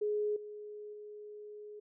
sine tone with level steps, 419.2 Hz, G#4, 16 cents sharp, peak -30 / -43 / -45 dBFS, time 0.01-1.8 s, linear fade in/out 10 ms, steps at 0.36 / 0.93 s, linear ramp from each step 5 ms, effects none

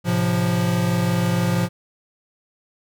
square chord, F major, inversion first, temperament equal with one note detuned, 110 / 130.06 / 174.61 Hz, A2 / C3 / F3, 0 / -10 / 0 cents, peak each -24 / -26 / -21 dBFS, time 0.04-1.69 s, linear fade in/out 50 ms, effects none

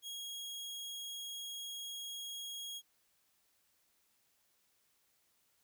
sawtooth tone, 3292 Hz, G#7, 16 cents flat, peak -39 dBFS, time 0.02-2.82 s, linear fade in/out 50 ms, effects white hiss -75 dBFS RMS until 5.63 s

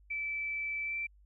sine tone with pitch glide, 2317 to 2340 Hz, D7 to D7, -24 to -7 cents, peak -33 dBFS, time 0.1-1.07 s, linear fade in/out 10 ms, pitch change +17 cents, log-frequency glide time 0.83-0.96 s, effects added 50 Hz sine -58 dBFS peak until 1.25 s

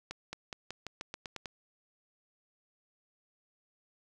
accelerating click train, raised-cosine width 0.2 ms, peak -22 dBFS, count 10, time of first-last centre 0.11-1.458 s, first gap 220 ms, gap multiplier 0.9, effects none

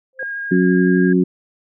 sine tone with exponential growth, 523.3 Hz, C5, in tune, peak -24 dBFS, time 0.13-0.23 s, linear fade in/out 1 ms, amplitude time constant 21 ms
sine tone with vibrato, 1627 Hz, G#6, 36 cents flat, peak -23 dBFS, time 0.19-1.13 s, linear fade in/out 5 ms, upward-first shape triangle, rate 12 Hz, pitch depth 11 cents each way
harmonic tone, 91.2 Hz, F#2, 24 cents flat, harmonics 2 / 3 / 4, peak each -14 / -17 / -17 dBFS, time 0.51-1.24 s, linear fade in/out 10 ms
effects none

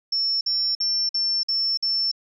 sine tone bursts, 5400 Hz, E8, 41 cents sharp, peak -20 dBFS, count 6, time 0.12-2.115 s, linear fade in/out 5 ms, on 290 ms, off 51 ms, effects none

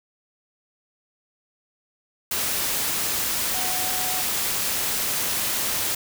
sine tone in noise, 742 Hz, F#5, 5 cents sharp, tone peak -33 dBFS, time 3.54-4.22 s, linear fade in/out 5 ms, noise white, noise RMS -25 dBFS, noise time 2.31-5.95 s, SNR -11 dB, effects none

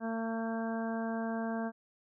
harmonic tone, 226.2 Hz, A3, 48 cents sharp, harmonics 1 / 2 / 3 / 4 / 5 / 6 / 7, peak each -34 / -42 / -39 / -45 / -48 / -52 / -45 dBFS, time 0-1.72 s, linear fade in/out 50 ms, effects none

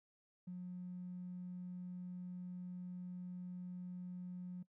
triangle tone, 180 Hz, F#3, 47 cents flat, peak -40 dBFS, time 0.47-4.63 s, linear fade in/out 10 ms, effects noise-tail reverb RT60 0.1 s tail -22 dB re dry + tanh soft clip ceiling -42 dBFS

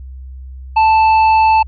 triangle tone with hard clipping, 880 Hz, A5, in tune, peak -9 dBFS, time 0.76-1.63 s, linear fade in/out 10 ms, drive 10 dB, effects added 65 Hz sine -28 dBFS peak until 1.67 s + resampled to 11025 Hz

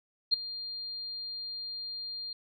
sine tone with ADSR envelope, 4200 Hz, C8, 6 cents sharp, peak -19 dBFS, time 0.31-2.33 s, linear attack 24 ms, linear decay 11 ms, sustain -17 dB, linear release 3 ms, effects none

